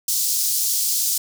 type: high-pass noise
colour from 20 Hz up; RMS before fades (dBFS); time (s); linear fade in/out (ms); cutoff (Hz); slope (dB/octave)
pink; -21; 0.08-1.18; 5; 5000; 24
effects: none